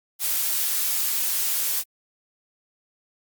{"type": "noise", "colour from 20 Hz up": "blue", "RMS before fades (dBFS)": -24, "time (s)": [0.19, 1.84], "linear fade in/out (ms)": 50, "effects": ["Opus 48 kbps"]}